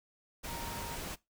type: tone in noise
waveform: sine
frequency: 932 Hz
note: A#5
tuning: 1 cent flat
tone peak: -44 dBFS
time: 0.47-0.97 s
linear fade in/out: 20 ms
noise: pink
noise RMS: -41 dBFS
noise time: 0.43-1.16 s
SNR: -6 dB
effects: noise-tail reverb RT60 0.2 s tail -20 dB re dry